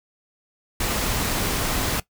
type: noise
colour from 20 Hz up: pink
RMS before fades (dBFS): -24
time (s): 0.8-2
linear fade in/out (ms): 5
effects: noise-tail reverb RT60 0.1 s tail -18 dB re dry